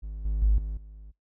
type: tone with level steps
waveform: triangle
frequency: 51.9 Hz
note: G#1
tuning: in tune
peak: -31 / -22 / -14 / -27 / -40 dBFS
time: 0.02-1.12 s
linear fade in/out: 20 ms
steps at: 0.25 / 0.42 / 0.58 / 0.77 s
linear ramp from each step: 2 ms
effects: noise-tail reverb RT60 0.2 s tail -26 dB re dry + tanh soft clip ceiling -15 dBFS